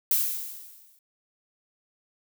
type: noise with exponential decay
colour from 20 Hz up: violet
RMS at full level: -21 dBFS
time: 0.11-0.99 s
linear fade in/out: 2 ms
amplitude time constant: 190 ms
effects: none